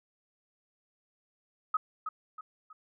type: tone with echo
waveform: sine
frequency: 1268 Hz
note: D#6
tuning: 32 cents sharp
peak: -24 dBFS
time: 1.74-1.77 s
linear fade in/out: 5 ms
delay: 320 ms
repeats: 3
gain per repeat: -8 dB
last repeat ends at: 2.73 s
effects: none